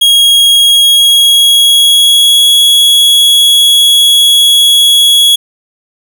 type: tone with pitch glide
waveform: 45% pulse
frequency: 3289 to 3345 Hz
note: G#7 to G#7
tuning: -18 to +12 cents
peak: -3 dBFS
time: 0.01-5.36 s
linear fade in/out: 10 ms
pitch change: +30 cents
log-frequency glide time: 0.5-2.52 s
effects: none